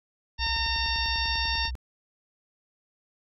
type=harmonic tone; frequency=913 Hz; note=A#5; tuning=36 cents flat; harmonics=1 / 2 / 3 / 4 / 5 / 6; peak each=-33 / -33 / -33 / -33 / -33 / -33 dBFS; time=0.38-1.71 s; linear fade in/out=50 ms
type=tone bursts; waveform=sine; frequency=61.74 Hz; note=B1; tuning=in tune; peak=-30 dBFS; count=14; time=0.39-1.753 s; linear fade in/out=0 ms; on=76 ms; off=23 ms
effects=none